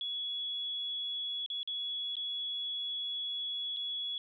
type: tone with dropouts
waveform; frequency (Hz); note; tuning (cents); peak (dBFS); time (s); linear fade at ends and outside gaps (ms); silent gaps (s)
sine; 3374; G#7; +27; -34; 0.01-4.18; 1; 1.462-1.501 / 1.631-1.675 / 2.155-2.167 / 3.764-3.769
effects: none